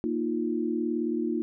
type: chord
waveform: sine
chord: Bb suspended fourth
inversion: none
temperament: just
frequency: 233.1 / 310.8 / 349.6 Hz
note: Bb3 / Eb4 / F4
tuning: 0 / -2 / +2 cents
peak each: -30 dBFS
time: 0.04-1.42 s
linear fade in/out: 0 ms
effects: none